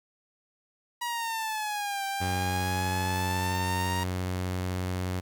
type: exponential two-way sweep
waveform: sawtooth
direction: down then up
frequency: 964 to 784 to 941 Hz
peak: -26 dBFS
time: 1.01-4.04 s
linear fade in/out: 10 ms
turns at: 2.05 s
type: tone with pitch glide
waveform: sawtooth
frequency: 92.3 to 91.61 Hz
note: F#2 to F#2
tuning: -4 to -17 cents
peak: -25 dBFS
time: 2.2-5.21 s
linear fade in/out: 20 ms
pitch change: -13 cents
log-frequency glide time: 2.58-4.15 s
effects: 9-bit